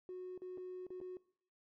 triangle tone with dropouts, 366.5 Hz, F#4, 16 cents flat, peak -40 dBFS, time 0.09-1.17 s, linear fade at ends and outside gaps 1 ms, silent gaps 0.377-0.419 / 0.575-0.58 / 0.867-0.904 / 1.003-1.013 s, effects noise-tail reverb RT60 0.6 s tail -23 dB re dry + tanh soft clip ceiling -41 dBFS

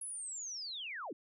sine linear sweep, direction down, 10590 to 221.5 Hz, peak -40 dBFS, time 0.01-1.13 s, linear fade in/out 5 ms, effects none

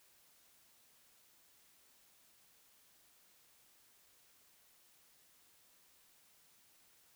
silence, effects white hiss -68 dBFS RMS until 7.15 s

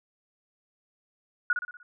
sine tone with echo, 1456 Hz, F#6, 28 cents flat, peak -20 dBFS, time 1.5-1.53 s, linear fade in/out 2 ms, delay 60 ms, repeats 5, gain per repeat -6 dB, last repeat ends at 1.83 s, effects none

